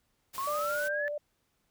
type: noise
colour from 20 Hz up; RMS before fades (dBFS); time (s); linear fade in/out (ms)
white; -43; 0.33-0.89; 20
type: linear sweep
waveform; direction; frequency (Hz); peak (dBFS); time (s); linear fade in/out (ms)
sine; up; 1052 to 1752; -31; 0.38-1.08; 0
type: tone with vibrato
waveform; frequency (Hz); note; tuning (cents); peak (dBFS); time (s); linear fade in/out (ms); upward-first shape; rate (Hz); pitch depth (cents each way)
sine; 589; D5; +5; -32; 0.47-1.18; 5; square; 4.6; 10
effects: pink hiss -75 dBFS RMS until 1.7 s